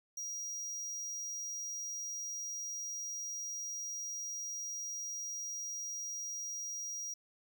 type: tone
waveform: square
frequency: 5730 Hz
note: F8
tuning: 44 cents sharp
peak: -39 dBFS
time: 0.17-7.14 s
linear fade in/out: 5 ms
effects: none